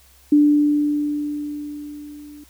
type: tone with level ramp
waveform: sine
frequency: 294.6 Hz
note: D4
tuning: 6 cents sharp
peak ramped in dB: -9 to -38 dBFS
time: 0.32-2.44 s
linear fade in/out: 5 ms
effects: added 66 Hz sine -53 dBFS peak until 2.49 s + white hiss -53 dBFS RMS until 2.49 s